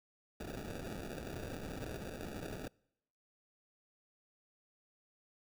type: noise with sample-and-hold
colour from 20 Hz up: white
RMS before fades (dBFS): -44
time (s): 0.4-2.68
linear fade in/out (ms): 5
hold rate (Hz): 1050
effects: noise-tail reverb RT60 0.8 s tail -26 dB re dry